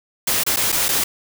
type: noise with dropouts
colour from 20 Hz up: white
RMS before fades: -19 dBFS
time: 0.27-1.04 s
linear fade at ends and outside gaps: 5 ms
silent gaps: 0.436-0.464 / 0.562-0.569 / 0.72-0.724 / 0.884-0.888 s
effects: none